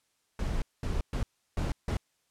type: noise bursts at uneven times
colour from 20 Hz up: brown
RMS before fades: -30 dBFS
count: 5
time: 0.39-0.62 / 0.83-1.01 / 1.13-1.23 / 1.57-1.72 / 1.88-1.97 s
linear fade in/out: 2 ms
effects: white hiss -74 dBFS RMS until 2.3 s + low-pass 10000 Hz 12 dB/octave